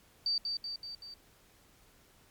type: tone with echo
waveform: sine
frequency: 4627 Hz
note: D8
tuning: 27 cents flat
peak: -28 dBFS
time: 0.26-0.38 s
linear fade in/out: 2 ms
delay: 190 ms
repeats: 4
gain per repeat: -4 dB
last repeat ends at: 1.14 s
effects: pink hiss -63 dBFS RMS until 2.3 s + MP3 96 kbps